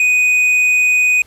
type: tone with tanh clipping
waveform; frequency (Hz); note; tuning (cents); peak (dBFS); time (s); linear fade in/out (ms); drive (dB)
sine; 2489; D#7; 0; -11; 0-1.22; 2; 6
effects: pink hiss -50 dBFS RMS until 1.26 s + resampled to 32000 Hz